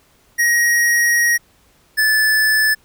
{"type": "tone pair in turn", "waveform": "square", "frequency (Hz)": [1889, 1740.1], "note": ["A#6", "A6"], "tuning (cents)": [22, -20], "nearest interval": "minor second", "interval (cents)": 142, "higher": "first", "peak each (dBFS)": -13, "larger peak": "neither", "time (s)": [[0.38, 1.38], [1.97, 2.75]], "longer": "first", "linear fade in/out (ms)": 20, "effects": ["pink hiss -55 dBFS RMS until 2.84 s"]}